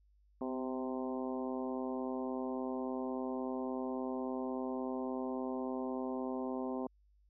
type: harmonic tone with a mistuned harmonic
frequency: 130 Hz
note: C3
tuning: 11 cents flat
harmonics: 2 / 3 / 4 / 5 / 6 / 7 / 8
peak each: -38 / -42 / -44 / -46 / -48 / -49 / -50 dBFS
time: 0.41-6.87 s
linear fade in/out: 2 ms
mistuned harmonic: 2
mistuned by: -24 cents
effects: added 50 Hz sine -65 dBFS peak until 7.29 s